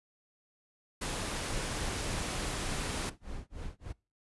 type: noise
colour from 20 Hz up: pink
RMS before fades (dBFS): -36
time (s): 1.01-3.1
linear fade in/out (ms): 10
type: noise with tremolo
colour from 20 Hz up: brown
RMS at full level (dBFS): -38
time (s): 1.5-3.93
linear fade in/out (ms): 20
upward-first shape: sine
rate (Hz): 3.4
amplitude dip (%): 100
effects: noise-tail reverb RT60 0.3 s tail -25 dB re dry + resampled to 24000 Hz